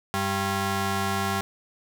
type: ring-modulated tone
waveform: 15% pulse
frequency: 293.7 Hz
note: D4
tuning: in tune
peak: -15 dBFS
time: 0.14-1.41 s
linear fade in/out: 0 ms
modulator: 491 Hz
effects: none